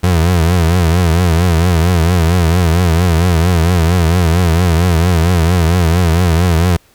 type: tone with vibrato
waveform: 30% pulse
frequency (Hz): 85.6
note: F2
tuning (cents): -34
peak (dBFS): -6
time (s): 0.03-6.77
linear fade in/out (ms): 10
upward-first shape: triangle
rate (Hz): 4.4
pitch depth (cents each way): 140
effects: pink hiss -50 dBFS RMS until 6.94 s